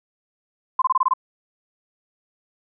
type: tone bursts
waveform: sine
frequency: 1038 Hz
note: C6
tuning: 14 cents flat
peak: -14 dBFS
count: 7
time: 0.79-1.137 s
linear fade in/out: 5 ms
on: 29 ms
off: 24 ms
effects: none